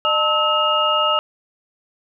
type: tone cluster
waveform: sine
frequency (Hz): 607 / 886 / 1290 / 2838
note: D#5 / A5 / E6 / F7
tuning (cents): -43 / +12 / -38 / +27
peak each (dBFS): -22 / -25 / -18 / -20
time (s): 0.05-1.19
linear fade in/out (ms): 0
effects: none